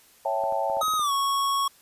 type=chord; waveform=sine; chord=A dominant seventh; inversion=first; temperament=equal with one note detuned; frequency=554.4 / 659.3 / 784 / 882.5 Hz; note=C#5 / E5 / G5 / A5; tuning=0 / 0 / 0 / +5 cents; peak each=-29 dBFS; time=0.25-0.82 s; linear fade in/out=5 ms
type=clicks; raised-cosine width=1 ms; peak=-29 dBFS; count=8; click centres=0.438 / 0.524 / 0.699 / 0.77 / 0.832 / 0.882 / 0.937 / 0.995 s
type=tone with pitch glide; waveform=square; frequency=1264 to 1106.8 Hz; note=D#6 to C#6; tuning=+27 to -3 cents; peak=-23 dBFS; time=0.81-1.68 s; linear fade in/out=5 ms; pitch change=-230 cents; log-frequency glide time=0.96-1.12 s
effects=white hiss -56 dBFS RMS until 1.81 s + resampled to 32000 Hz